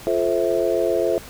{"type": "chord", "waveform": "sine", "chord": "F major seventh", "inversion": "none", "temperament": "just", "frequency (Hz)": [349.2, 436.5, 523.8, 654.8], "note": ["F4", "A4", "C5", "E5"], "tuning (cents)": [0, -14, 2, -12], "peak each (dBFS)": -23, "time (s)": [0.07, 1.18], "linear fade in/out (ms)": 0, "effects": ["pink hiss -40 dBFS RMS until 1.29 s"]}